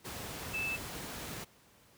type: tone in noise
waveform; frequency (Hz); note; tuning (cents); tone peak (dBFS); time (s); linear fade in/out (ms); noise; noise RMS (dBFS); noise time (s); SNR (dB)
sine; 2630; E7; -5; -33; 0.53-0.77; 20; pink; -42; 0.04-1.45; +6
effects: pink hiss -63 dBFS RMS until 1.97 s + high-pass 60 Hz 12 dB/octave